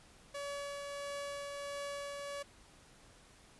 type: tone with tremolo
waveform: sawtooth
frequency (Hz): 568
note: C#5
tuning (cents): +42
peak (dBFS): -35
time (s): 0.34-2.43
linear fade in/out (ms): 10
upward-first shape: triangle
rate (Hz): 1.5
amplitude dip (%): 30
effects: pink hiss -61 dBFS RMS until 3.59 s + resampled to 24000 Hz